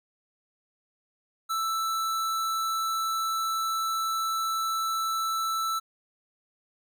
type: tone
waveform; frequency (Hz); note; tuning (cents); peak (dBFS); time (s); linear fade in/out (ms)
square; 1322; E6; +5; -27; 1.49-5.8; 20
effects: none